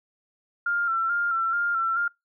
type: tone with vibrato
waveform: sine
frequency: 1375 Hz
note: F6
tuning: 27 cents flat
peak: -22 dBFS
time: 0.66-2.08 s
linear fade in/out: 5 ms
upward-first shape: square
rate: 2.3 Hz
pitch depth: 36 cents each way
effects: noise-tail reverb RT60 0.2 s tail -26 dB re dry